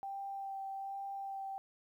sine tone with vibrato, 784 Hz, G5, in tune, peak -39 dBFS, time 0.03-1.58 s, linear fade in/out 0 ms, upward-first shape sine, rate 1.2 Hz, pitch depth 12 cents each way, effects 12-bit

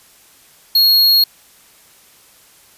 square tone, 4299 Hz, C8, 46 cents sharp, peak -9 dBFS, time 0.75-1.24 s, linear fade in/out 5 ms, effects white hiss -48 dBFS RMS until 2.77 s + resampled to 32000 Hz

